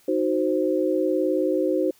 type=chord; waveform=sine; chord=C diminished; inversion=first; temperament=equal; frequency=311.1 / 370 / 523.3 Hz; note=Eb4 / Gb4 / C5; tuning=0 / 0 / 0 cents; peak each=-24 dBFS; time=0.08-1.91 s; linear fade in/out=5 ms; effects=white hiss -58 dBFS RMS until 1.99 s